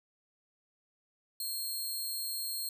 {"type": "tone", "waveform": "15% pulse", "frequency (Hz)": 4235, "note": "C8", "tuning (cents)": 20, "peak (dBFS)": -28, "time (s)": [1.4, 2.69], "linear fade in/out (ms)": 2, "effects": []}